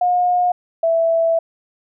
sine tone pair in turn, 717 / 660.7 Hz, F5 / E5, +45 / +4 cents, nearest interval minor second, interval 141 cents, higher first, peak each -13 dBFS, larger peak neither, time 0.01-0.52 / 0.83-1.39 s, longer second, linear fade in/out 5 ms, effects none

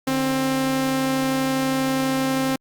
sawtooth tone pair together, 148.33 / 264.3 Hz, D3 / C4, +18 / +18 cents, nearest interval minor seventh, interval 1000 cents, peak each -27 / -16 dBFS, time 0.07-2.56 s, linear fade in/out 5 ms, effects Opus 48 kbps

